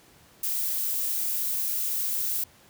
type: noise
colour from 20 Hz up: violet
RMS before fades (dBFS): -28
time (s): 0.43-2.44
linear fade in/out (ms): 5
effects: pink hiss -56 dBFS RMS until 2.69 s + high-pass 60 Hz 12 dB/octave